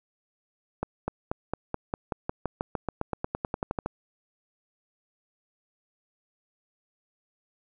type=accelerating click train; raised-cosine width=1 ms; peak=-14 dBFS; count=22; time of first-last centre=0.83-3.86 s; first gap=250 ms; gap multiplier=0.94; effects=none